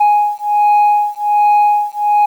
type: beating tone pair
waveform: sine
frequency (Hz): 830.6 / 831.9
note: G#5 / G#5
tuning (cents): 0 / +3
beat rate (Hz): 1.3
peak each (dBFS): -10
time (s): 0-2.26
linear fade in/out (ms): 10
effects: tanh soft clip ceiling -6 dBFS + 7-bit